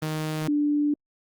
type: tone pair in turn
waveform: sawtooth / sine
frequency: 155.56 / 293.7 Hz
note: D#3 / D4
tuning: 0 / 0 cents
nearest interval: major seventh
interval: 1100 cents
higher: second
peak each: -22 / -20 dBFS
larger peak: second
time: 0.02-0.48 / 0.48-0.94 s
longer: neither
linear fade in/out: 5 ms
effects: Opus 24 kbps